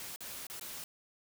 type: noise with dropouts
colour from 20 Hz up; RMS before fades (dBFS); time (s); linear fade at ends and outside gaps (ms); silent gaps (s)
white; -44; 0-0.84; 1; 0.161-0.206 / 0.468-0.499 / 0.596-0.611
effects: none